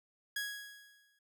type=tone with exponential decay; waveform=sawtooth; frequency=1661.2 Hz; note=G#6; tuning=in tune; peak=-30 dBFS; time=0.36-1.19 s; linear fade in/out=5 ms; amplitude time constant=180 ms; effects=none